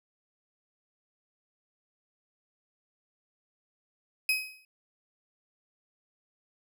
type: tone with exponential decay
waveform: 35% pulse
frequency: 2532 Hz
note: D#7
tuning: 30 cents sharp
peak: -20 dBFS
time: 4.29-4.65 s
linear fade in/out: 2 ms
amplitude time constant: 77 ms
effects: none